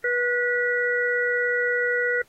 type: harmonic tone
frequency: 486.8 Hz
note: B4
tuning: 25 cents flat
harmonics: 1 / 3 / 4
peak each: -25 / -25 / -25 dBFS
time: 0.04-2.22 s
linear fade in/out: 5 ms
effects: pink hiss -60 dBFS RMS until 2.28 s + AAC 48 kbps